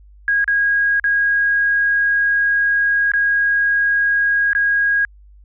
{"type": "tone with dropouts", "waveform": "sine", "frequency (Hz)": 1640, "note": "G#6", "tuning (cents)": -22, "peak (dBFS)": -13, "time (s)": [0.28, 5.05], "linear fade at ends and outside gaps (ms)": 1, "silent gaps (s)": [[0.443, 0.478], [0.998, 1.041], [3.118, 3.136], [4.532, 4.55]], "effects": ["added 50 Hz sine -42 dBFS peak until 5.44 s"]}